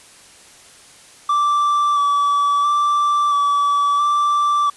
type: tone with vibrato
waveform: triangle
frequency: 1160 Hz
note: D6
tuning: 22 cents flat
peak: -12 dBFS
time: 1.29-4.7 s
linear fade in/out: 5 ms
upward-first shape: square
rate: 0.74 Hz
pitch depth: 16 cents each way
effects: white hiss -45 dBFS RMS until 4.76 s + resampled to 24000 Hz